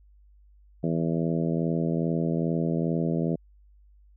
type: harmonic tone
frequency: 82.41 Hz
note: E2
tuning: in tune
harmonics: 2 / 3 / 4 / 5 / 6 / 7 / 8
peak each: -26 / -30 / -32 / -34 / -36 / -37 / -38 dBFS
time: 0.83-3.36 s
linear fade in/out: 10 ms
effects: added 50 Hz sine -53 dBFS peak until 4.16 s